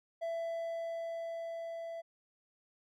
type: tone with level ramp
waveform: triangle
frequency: 666 Hz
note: E5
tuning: 18 cents sharp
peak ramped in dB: -32 to -38 dBFS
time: 0.21-2.02 s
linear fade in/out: 20 ms
effects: none